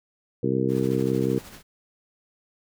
harmonic tone, 65.41 Hz, C2, in tune, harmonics 2 / 3 / 4 / 5 / 6 / 7, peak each -28 / -28 / -28 / -28 / -28 / -28 dBFS, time 0.43-1.39 s, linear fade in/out 5 ms
pink noise with tremolo, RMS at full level -42 dBFS, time 0.68-1.63 s, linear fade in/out 50 ms, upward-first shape sine, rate 13 Hz, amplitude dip 50%
effects none

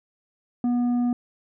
sine tone with tanh clipping, 243.1 Hz, B3, 27 cents flat, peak -21 dBFS, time 0.64-1.13 s, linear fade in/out 2 ms, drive 6 dB, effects none

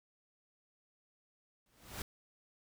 pink noise with exponential growth, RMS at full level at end -39 dBFS, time 1.66-2.02 s, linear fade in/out 2 ms, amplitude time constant 78 ms, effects none

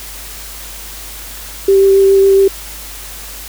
sine tone with vibrato, 390 Hz, G4, 9 cents flat, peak -5 dBFS, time 1.68-2.48 s, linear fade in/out 5 ms, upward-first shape triangle, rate 7.2 Hz, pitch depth 11 cents each way, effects added 50 Hz sine -33 dBFS peak until 3.48 s + white hiss -30 dBFS RMS until 3.48 s

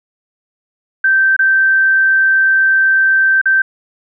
sine tone with dropouts, 1558 Hz, G6, 11 cents flat, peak -8 dBFS, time 1.04-3.62 s, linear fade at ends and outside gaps 5 ms, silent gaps 1.365-1.391 / 3.415-3.456 s, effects none

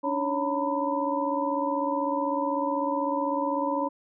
sine tone cluster, 284.3 / 304.3 / 555 / 915 / 991 Hz, C#4 / D#4 / C#5 / A#5 / B5, +44 / -38 / +2 / -32 / +6 cents, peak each -30 / -36 / -30 / -31 / -30 dBFS, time 0.03-3.89 s, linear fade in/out 20 ms, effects none

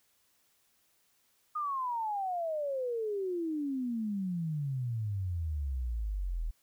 sine exponential sweep, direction down, 1244.5 to 38.41 Hz, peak -31 dBFS, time 1.55-6.51 s, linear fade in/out 10 ms, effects white hiss -71 dBFS RMS until 6.62 s

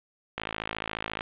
click train, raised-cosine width 0.3 ms, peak -14 dBFS, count 46, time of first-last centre 0.38-1.209 s, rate 54.3 Hz, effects resampled to 8000 Hz + 8-bit

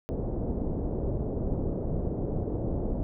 pink low-pass noise, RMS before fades -30 dBFS, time 0.09-3.03 s, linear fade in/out 0 ms, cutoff 570 Hz, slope 24 dB/octave, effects none

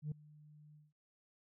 sine tone with ADSR envelope, 150.4 Hz, D3, 42 cents sharp, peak -33 dBFS, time 0.02-0.93 s, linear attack 96 ms, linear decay 5 ms, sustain -24 dB, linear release 180 ms, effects tanh soft clip ceiling -35 dBFS

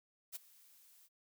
blue noise with ADSR envelope, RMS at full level -42 dBFS, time 0.32-1.09 s, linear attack 36 ms, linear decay 17 ms, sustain -22 dB, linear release 38 ms, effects none

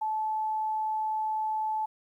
sine tone, 868 Hz, A5, 24 cents flat, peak -27 dBFS, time 0.01-1.86 s, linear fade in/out 10 ms, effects 11-bit

